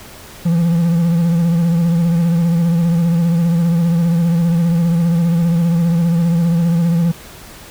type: tone with vibrato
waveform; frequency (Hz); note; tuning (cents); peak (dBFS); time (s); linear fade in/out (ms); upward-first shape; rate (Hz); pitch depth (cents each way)
triangle; 168.9; E3; +42; -9; 0.45-7.12; 10; sine; 15; 50
effects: pink hiss -37 dBFS RMS until 7.7 s